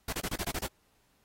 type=noise bursts; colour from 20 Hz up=pink; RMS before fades=-34 dBFS; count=8; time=0.08-0.667 s; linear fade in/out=5 ms; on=48 ms; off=29 ms; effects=pink hiss -70 dBFS RMS until 1.24 s + AAC 48 kbps